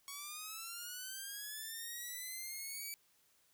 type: linear sweep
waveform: 5% pulse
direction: up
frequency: 1108.7 to 2305 Hz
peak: -33 dBFS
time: 0.08-2.94 s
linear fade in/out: 0 ms
effects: white hiss -72 dBFS RMS until 3.53 s